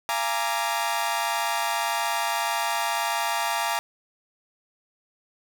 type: chord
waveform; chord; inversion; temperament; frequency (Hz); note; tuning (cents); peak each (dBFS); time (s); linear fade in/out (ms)
sawtooth; Bb dominant seventh; second; equal with one note detuned; 684.5 / 830.6 / 932.3 / 1174.7; F5 / Ab5 / Bb5 / D6; -35 / 0 / 0 / 0; -27 / -26 / -24 / -28; 0.09-3.79; 0
effects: none